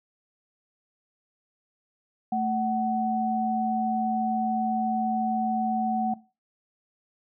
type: tone pair together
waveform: sine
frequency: 221.5 / 748.5 Hz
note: A3 / F#5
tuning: +12 / +20 cents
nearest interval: octave + major sixth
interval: 2108 cents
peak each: -28 / -25 dBFS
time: 2.32-6.14 s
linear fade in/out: 5 ms
effects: noise-tail reverb RT60 0.3 s tail -18 dB re dry